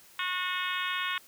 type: harmonic tone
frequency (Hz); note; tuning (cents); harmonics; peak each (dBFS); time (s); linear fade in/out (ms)
364.5; F#4; -26; 3 / 4 / 5 / 6 / 7 / 8 / 9 / 10; -35 / -36 / -37 / -38 / -38 / -39 / -40 / -40; 0.19-1.18; 2
effects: white hiss -56 dBFS RMS until 1.27 s